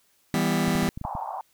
sawtooth chord, E minor, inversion none, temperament just, 164.81 / 197.78 / 247.2 Hz, E3 / G3 / B3, 0 / +16 / +2 cents, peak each -22 dBFS, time 0.34-0.89 s, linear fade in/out 0 ms
clicks, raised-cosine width 5 ms, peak -22 dBFS, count 8, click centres 0.681 / 0.753 / 0.831 / 0.885 / 0.975 / 1.014 / 1.051 / 1.152 s
white band-pass noise, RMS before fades -33 dBFS, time 1.04-1.41 s, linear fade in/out 0 ms, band 710 to 970 Hz, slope 48 dB/octave
effects white hiss -65 dBFS RMS until 1.53 s

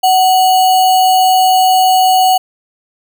sine tone with sample-and-hold, 747 Hz, F#5, 16 cents sharp, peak -6 dBFS, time 0.03-2.38 s, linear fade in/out 10 ms, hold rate 3675 Hz, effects none

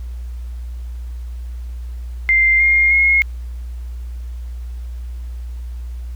sine tone with pitch steps, 2093 / 2125 / 2157 Hz, C7 / C7 / C#7, 0 / +26 / -48 cents, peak -10 dBFS, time 2.29-3.22 s, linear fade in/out 0 ms, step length 310 ms, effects added 60 Hz sine -25 dBFS peak until 6.15 s + pink hiss -52 dBFS RMS until 6.15 s

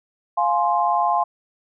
sine chord, F minor, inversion none, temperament just, 698.5 / 838.1 / 1047.7 Hz, F5 / Ab5 / C6, 0 / +16 / +2 cents, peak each -21 dBFS, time 0.37-1.24 s, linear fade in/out 10 ms, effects none

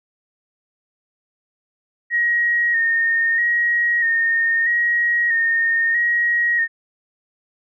sine tone with vibrato, 1864.7 Hz, A#6, in tune, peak -15 dBFS, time 2.1-6.68 s, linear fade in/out 50 ms, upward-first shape square, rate 0.78 Hz, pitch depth 27 cents each way, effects none

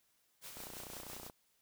white noise with tremolo, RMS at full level -48 dBFS, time 0.41-1.31 s, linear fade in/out 50 ms, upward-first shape sine, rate 5.9 Hz, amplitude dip 40%
click train, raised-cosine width 1 ms, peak -35 dBFS, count 23, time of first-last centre 0.57-1.298 s, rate 30.2 Hz
effects white hiss -75 dBFS RMS until 1.61 s

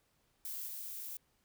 violet noise with level steps, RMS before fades -42 / -44 dBFS, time 0.45-1.17 s, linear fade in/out 2 ms, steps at 0.66 s, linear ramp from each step 20 ms, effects pink hiss -75 dBFS RMS until 1.44 s

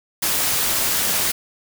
white noise with amplitude modulation, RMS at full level -18 dBFS, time 0.22-1.32 s, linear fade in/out 10 ms, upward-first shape sine, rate 271 Hz, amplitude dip 50%, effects none

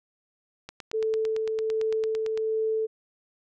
click train, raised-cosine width 0.2 ms, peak -21 dBFS, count 16, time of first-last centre 0.69-2.375 s, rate 8.9 Hz
sine tone with tremolo, 440 Hz, A4, in tune, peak -23 dBFS, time 0.93-2.87 s, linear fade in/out 20 ms, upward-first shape sine, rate 1.3 Hz, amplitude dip 25%
effects none

